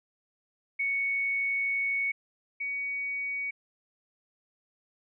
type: tone pair in turn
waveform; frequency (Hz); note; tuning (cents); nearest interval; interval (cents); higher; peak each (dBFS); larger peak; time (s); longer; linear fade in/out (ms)
sine; 2222 / 2250; C#7 / C#7; +4 / +25; unison; 21; second; -26 / -30; first; 0.79-2.12 / 2.6-3.51; first; 10
effects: none